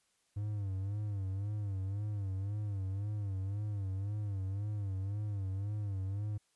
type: tone with vibrato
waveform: triangle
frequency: 100.1 Hz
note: G2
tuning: 37 cents sharp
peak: -32 dBFS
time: 0.36-6.38 s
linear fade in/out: 10 ms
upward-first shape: sine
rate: 1.9 Hz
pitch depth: 94 cents each way
effects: white hiss -75 dBFS RMS until 6.55 s + resampled to 24000 Hz